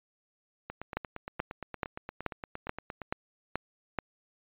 two click trains, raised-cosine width 0.5 ms, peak -23 / -15 dBFS, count 21 / 8, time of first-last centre 0.7-3.017 / 0.97-3.987 s, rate 8.63 / 2.32 Hz, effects resampled to 8000 Hz

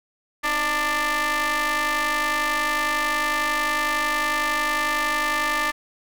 sawtooth ring-modulated tone, 290.9 Hz, D4, 16 cents flat, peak -14 dBFS, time 0.43-5.72 s, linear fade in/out 20 ms, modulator 1480 Hz, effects none

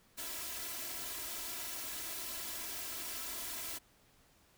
white noise with comb filter, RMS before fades -42 dBFS, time 0.17-3.79 s, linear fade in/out 20 ms, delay 3 ms, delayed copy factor +0.95, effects pink hiss -67 dBFS RMS until 4.57 s

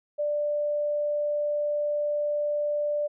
sine tone, 590 Hz, D5, 8 cents sharp, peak -24 dBFS, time 0.18-3.08 s, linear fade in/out 20 ms, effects none

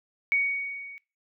sine tone with level ramp, 2239 Hz, C#7, 17 cents sharp, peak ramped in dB -19 to -41 dBFS, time 0.32-0.98 s, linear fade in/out 0 ms, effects noise-tail reverb RT60 0.3 s tail -21 dB re dry

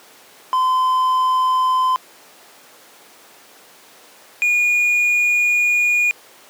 triangle tone pair in turn, 1026 / 2440 Hz, C6 / D#7, -34 / -34 cents, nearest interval octave + minor third, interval 1500 cents, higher second, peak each -12 dBFS, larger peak neither, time 0.53-1.96 / 4.42-6.11 s, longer second, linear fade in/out 0 ms, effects pink hiss -45 dBFS RMS until 6.49 s + high-pass 400 Hz 12 dB/octave

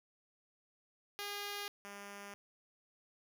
5% pulse tone pair in turn, 407.6 / 201.6 Hz, G#4 / G3, -32 / +49 cents, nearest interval octave, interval 1219 cents, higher first, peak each -29 / -36 dBFS, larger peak first, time 1.19-1.68 / 1.85-2.34 s, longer neither, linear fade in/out 0 ms, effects none

